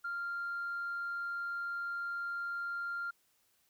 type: tone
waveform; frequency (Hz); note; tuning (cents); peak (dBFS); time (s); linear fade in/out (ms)
sine; 1393; F6; -5; -34; 0.04-3.11; 10
effects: tanh soft clip ceiling -32 dBFS + white hiss -73 dBFS RMS until 3.69 s